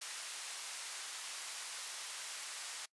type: band-pass noise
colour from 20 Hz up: white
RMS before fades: -45 dBFS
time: 0.01-2.86 s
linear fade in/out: 10 ms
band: 860 to 10000 Hz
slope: 12 dB/octave
effects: noise-tail reverb RT60 0.1 s tail -22 dB re dry + resampled to 24000 Hz